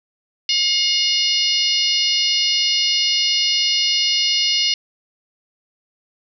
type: harmonic tone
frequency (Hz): 717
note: F5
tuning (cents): +45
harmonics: 3 / 4 / 5 / 6 / 7 / 8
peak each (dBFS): -27 / -20 / -26 / -22 / -20 / -28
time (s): 0.49-4.74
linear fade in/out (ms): 2
effects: none